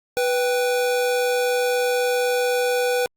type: tone pair together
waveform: square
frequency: 493.8 / 784 Hz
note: B4 / G5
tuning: 0 / 0 cents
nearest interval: minor sixth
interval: 800 cents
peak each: -20 / -28 dBFS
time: 0.17-3.06 s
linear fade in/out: 0 ms
effects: Opus 48 kbps